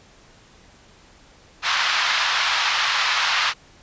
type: band-pass noise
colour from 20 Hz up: pink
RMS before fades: -21 dBFS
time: 1.62-3.54 s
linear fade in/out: 50 ms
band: 1000 to 4900 Hz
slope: 24 dB/octave
effects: pink hiss -51 dBFS RMS until 3.82 s + resampled to 16000 Hz